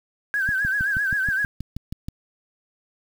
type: tone with vibrato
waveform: sine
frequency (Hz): 1600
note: G6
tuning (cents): +35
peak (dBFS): -20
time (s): 0.34-1.45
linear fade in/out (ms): 0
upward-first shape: sine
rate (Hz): 7.7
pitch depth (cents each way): 89
type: click train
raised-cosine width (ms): 5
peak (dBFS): -18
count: 11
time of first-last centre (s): 0.49-2.085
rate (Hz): 6.27
effects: 7-bit